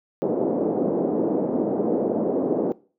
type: band-pass noise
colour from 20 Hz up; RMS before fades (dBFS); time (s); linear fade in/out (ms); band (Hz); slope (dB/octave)
pink; -23; 0.22-2.72; 0; 230 to 570; 24
effects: noise-tail reverb RT60 0.4 s tail -21 dB re dry